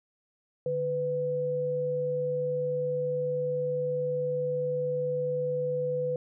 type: tone pair together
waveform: sine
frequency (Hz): 148.44 / 499.3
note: D3 / B4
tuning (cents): +19 / +19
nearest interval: octave + major sixth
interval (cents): 2100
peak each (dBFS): -36 / -27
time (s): 0.66-6.16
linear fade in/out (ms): 2
effects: none